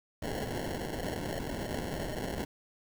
white noise with sample-and-hold, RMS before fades -36 dBFS, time 0.22-2.45 s, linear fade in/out 5 ms, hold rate 1225 Hz, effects none

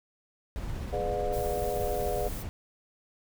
brown noise with tremolo, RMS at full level -34 dBFS, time 0.56-2.49 s, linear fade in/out 0 ms, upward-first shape triangle, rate 16 Hz, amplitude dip 25%
sine chord, G# diminished seventh, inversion none, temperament just, 415.3 / 498.4 / 598 / 717.6 Hz, G#4 / B4 / D5 / F5, 0 / +16 / +31 / +47 cents, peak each -34 dBFS, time 0.92-2.29 s, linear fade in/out 20 ms
blue noise, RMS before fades -44 dBFS, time 1.32-2.44 s, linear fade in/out 20 ms
effects none

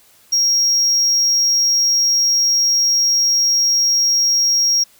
triangle tone, 5600 Hz, F8, 4 cents sharp, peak -11 dBFS, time 0.32-4.84 s, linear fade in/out 10 ms, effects white hiss -51 dBFS RMS until 4.99 s

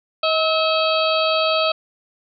harmonic tone with a mistuned harmonic, 645 Hz, E5, 38 cents flat, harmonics 1 / 2 / 4 / 5 / 6 / 7, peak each -19 / -22 / -25 / -26 / -27 / -27 dBFS, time 0.23-1.72 s, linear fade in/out 5 ms, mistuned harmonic 1, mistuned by -26 cents, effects none

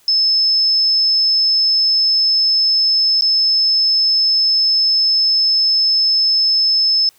sine tone with dropouts, 5230 Hz, E8, 15 cents flat, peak -11 dBFS, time 0.08-7.09 s, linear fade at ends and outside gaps 1 ms, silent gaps 3.21-3.221 s, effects white hiss -53 dBFS RMS until 7.18 s

